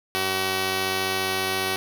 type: tone pair together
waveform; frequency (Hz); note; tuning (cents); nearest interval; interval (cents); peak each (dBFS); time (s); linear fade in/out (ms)
5% pulse; 94.67 / 378.7; F#2 / F#4; +40 / +40; 2 octaves; 2400; -20 / -13; 0.15-1.76; 0
effects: none